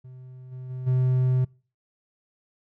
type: tone with level steps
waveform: triangle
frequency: 128 Hz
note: C3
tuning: 38 cents flat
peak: -39 / -33 / -29 / -17 dBFS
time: 0.04-1.45 s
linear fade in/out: 10 ms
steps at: 0.51 / 0.69 / 0.86 s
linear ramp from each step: 20 ms
effects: noise-tail reverb RT60 0.4 s tail -25 dB re dry